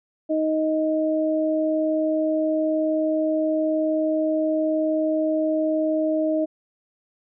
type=tone pair together; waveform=sine; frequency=313 / 626 Hz; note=D#4 / D#5; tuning=+10 / +10 cents; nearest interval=octave; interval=1200 cents; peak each=-22 dBFS; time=0.29-6.46 s; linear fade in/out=20 ms; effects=none